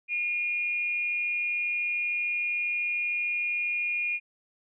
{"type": "tone with frequency modulation", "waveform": "sine", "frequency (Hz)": 2431, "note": "D#7", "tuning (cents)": -41, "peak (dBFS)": -26, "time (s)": [0.08, 4.2], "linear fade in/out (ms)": 50, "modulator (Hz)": 295, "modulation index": 0.27, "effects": []}